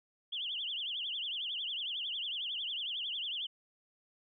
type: tone with vibrato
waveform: sine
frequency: 3136 Hz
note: G7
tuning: in tune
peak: -35 dBFS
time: 0.32-3.47 s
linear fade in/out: 10 ms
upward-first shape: triangle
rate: 11 Hz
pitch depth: 230 cents each way
effects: none